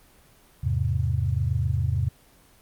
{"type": "chord", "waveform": "sine", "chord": "E augmented", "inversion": "none", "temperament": "equal", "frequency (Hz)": [82.41, 103.83, 130.81], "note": ["E2", "G#2", "B#2"], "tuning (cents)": [0, 0, 0], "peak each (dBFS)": -26, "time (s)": [0.63, 2.09], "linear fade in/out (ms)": 10, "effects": ["pink hiss -56 dBFS RMS until 2.61 s", "Opus 24 kbps"]}